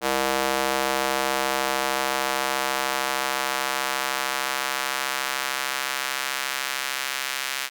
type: tone with high-pass filter sweep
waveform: square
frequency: 66.8 Hz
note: C2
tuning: 36 cents sharp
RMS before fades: -26 dBFS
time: 0.01-7.7 s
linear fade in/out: 50 ms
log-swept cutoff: 520 to 1900 Hz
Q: 0.91
effects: none